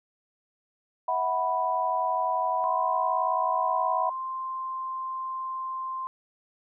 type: chord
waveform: sine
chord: E suspended second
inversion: none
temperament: equal with one note detuned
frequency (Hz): 648.3 / 740 / 987.8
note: E5 / F#5 / B5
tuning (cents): -29 / 0 / 0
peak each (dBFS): -31 / -29 / -26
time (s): 1.08-4.1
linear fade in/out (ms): 5
type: tone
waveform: sine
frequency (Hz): 1046.5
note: C6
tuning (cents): 0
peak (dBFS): -30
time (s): 2.64-6.07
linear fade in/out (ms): 0
effects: none